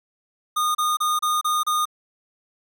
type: tone bursts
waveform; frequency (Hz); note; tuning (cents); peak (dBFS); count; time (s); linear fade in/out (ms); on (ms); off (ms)
square; 1226; D#6; -26; -20; 6; 0.56-1.855; 10; 190; 31
effects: none